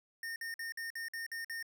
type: tone bursts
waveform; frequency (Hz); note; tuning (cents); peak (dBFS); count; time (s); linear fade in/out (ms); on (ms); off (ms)
square; 1829; A#6; -33; -39; 8; 0.23-1.627; 2; 130; 51
effects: none